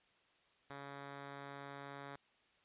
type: tone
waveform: 5% pulse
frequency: 140.3 Hz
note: C#3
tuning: 21 cents sharp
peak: -36 dBFS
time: 0.7-2.16 s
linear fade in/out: 2 ms
effects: white hiss -72 dBFS RMS until 2.64 s + resampled to 8000 Hz